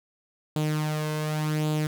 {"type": "tone with flanger", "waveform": "sawtooth", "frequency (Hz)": 153.2, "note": "D#3", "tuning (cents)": -27, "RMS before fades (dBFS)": -27, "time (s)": [0.56, 1.87], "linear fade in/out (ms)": 2, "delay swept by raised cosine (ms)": [0.26, 1.96], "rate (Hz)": 0.88, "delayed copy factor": 0.55, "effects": []}